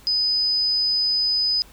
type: tone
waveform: sine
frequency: 5000 Hz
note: D#8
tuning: 8 cents sharp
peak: -18 dBFS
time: 0.07-1.62 s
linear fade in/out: 0 ms
effects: added 50 Hz sine -51 dBFS peak until 1.72 s + pink hiss -50 dBFS RMS until 1.72 s